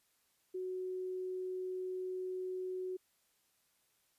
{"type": "tone", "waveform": "sine", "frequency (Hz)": 370, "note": "F#4", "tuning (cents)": 0, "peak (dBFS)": -37, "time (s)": [0.54, 2.97], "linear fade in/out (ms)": 10, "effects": ["white hiss -75 dBFS RMS until 4.18 s", "resampled to 32000 Hz"]}